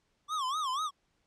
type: tone with vibrato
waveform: square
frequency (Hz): 1135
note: C#6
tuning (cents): +41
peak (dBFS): -31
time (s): 0.28-0.91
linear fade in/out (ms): 50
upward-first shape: sine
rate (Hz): 4.1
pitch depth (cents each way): 200
effects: pink hiss -75 dBFS RMS until 1.26 s + low-pass 7000 Hz 12 dB/octave